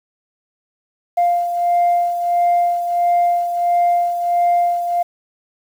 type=beating tone pair; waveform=sine; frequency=698.5 / 700 Hz; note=F5 / F5; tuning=0 / +4 cents; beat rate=1.5 Hz; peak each=-13 / -20 dBFS; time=1.17-5.03 s; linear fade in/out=10 ms; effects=tanh soft clip ceiling -9 dBFS + 7-bit